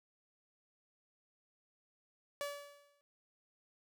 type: tone with exponential decay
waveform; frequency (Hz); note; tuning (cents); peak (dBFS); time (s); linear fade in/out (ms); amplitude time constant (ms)
sawtooth; 574; D5; -40; -32; 2.41-3.01; 0; 130
effects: none